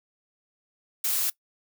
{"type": "noise", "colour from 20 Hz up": "blue", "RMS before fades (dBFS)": -26, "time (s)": [1.04, 1.3], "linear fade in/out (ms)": 5, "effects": ["noise-tail reverb RT60 0.1 s tail -20 dB re dry"]}